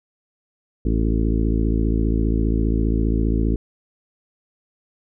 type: harmonic tone with a mistuned harmonic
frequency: 55 Hz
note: A1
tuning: in tune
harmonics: 1 / 2 / 3 / 4 / 5 / 6 / 7 / 8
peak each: -19 / -25 / -29 / -26 / -26 / -28 / -33 / -34 dBFS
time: 0.85-3.56 s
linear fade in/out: 5 ms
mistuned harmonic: 8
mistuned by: +21 cents
effects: none